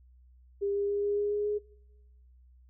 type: tone with pitch steps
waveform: sine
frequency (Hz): 401.1 / 403.7 / 406.2 / 408.8 / 411.4 / 414 / 416.7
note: G4 / G#4 / G#4 / G#4 / G#4 / G#4 / G#4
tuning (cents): +40 / -49 / -38 / -27 / -16 / -5 / +6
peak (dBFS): -27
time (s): 0.61-1.59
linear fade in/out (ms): 20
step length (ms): 140
effects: noise-tail reverb RT60 1.0 s tail -23 dB re dry + added 62 Hz sine -55 dBFS peak until 2.69 s